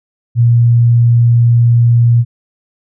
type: tone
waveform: sine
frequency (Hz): 118.4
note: A#2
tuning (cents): +27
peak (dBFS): -5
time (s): 0.35-2.25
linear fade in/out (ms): 50
effects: none

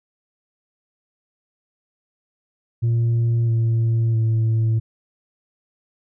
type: tone with pitch steps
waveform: sine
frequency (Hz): 116.54 / 114.27 / 112.05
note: A#2 / A#2 / A2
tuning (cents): 0 / -34 / +32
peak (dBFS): -13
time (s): 2.82-4.8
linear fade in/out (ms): 20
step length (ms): 660
effects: tanh soft clip ceiling -15 dBFS

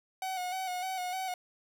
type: tone with vibrato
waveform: 45% pulse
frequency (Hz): 740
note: F#5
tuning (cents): 0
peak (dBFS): -33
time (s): 0.22-1.34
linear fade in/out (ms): 2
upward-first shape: square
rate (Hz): 3.3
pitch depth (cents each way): 36
effects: none

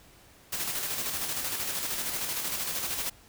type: noise with tremolo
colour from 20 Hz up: white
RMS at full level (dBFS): -31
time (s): 0.52-3.1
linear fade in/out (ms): 10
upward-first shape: square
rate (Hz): 13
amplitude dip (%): 35
effects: pink hiss -56 dBFS RMS until 3.28 s

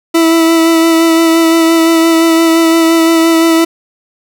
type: tone with vibrato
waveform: 40% pulse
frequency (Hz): 328.6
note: E4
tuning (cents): -5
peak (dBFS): -5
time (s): 0.14-3.65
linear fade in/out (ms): 10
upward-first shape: sine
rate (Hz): 5.8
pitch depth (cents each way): 18
effects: none

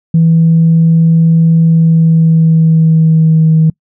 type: tone with pitch glide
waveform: sine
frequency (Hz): 164 to 159.15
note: E3 to D#3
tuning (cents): -9 to +39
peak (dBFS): -3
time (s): 0.14-3.7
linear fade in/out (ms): 5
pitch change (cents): -52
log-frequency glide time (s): 1.63-3.52
effects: noise-tail reverb RT60 0.1 s tail -26 dB re dry + tanh soft clip ceiling 0 dBFS

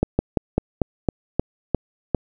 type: slowing click train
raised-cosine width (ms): 2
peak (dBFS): -4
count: 9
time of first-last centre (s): 0.03-2.147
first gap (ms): 160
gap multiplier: 1.14
effects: none

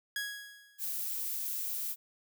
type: tone with exponential decay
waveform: sawtooth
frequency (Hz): 1661.2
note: G#6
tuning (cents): 0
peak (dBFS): -28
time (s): 0.16-0.95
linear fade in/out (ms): 2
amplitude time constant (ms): 170
type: noise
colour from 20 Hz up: violet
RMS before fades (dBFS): -36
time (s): 0.78-1.96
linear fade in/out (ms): 50
effects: none

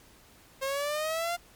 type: exponential sweep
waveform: sawtooth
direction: up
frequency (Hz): 532 to 703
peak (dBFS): -25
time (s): 0.61-1.37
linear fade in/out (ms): 20
effects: pink hiss -57 dBFS RMS until 1.55 s + MP3 96 kbps

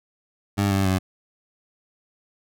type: tone with pitch steps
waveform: 20% pulse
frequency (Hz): 100.6 / 97.29 / 94.08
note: G2 / G2 / F#2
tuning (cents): +45 / -13 / +29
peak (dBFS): -14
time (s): 0.57-0.99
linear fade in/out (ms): 20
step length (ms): 140
effects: none

